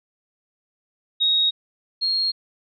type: tone pair in turn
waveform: sine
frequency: 3768 / 4259 Hz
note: A#7 / C8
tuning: +18 / +30 cents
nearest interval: major second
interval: 212 cents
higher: second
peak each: -16 / -19 dBFS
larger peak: first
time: 1.2-1.51 / 2.01-2.32 s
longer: neither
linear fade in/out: 20 ms
effects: none